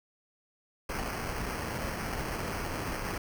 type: noise with sample-and-hold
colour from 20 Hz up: pink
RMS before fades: -35 dBFS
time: 0.89-3.18 s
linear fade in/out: 5 ms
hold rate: 3675 Hz
effects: none